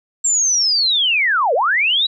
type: linear two-way sweep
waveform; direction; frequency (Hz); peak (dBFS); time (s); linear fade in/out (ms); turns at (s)
sine; down then up; 7500 to 444.7 to 3972; -13; 0.24-2.07; 10; 1.54
effects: none